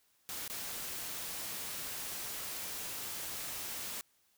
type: noise with dropouts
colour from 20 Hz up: white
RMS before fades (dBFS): -41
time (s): 0.29-4.01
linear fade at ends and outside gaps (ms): 0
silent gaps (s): 0.478-0.499
effects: white hiss -72 dBFS RMS until 4.37 s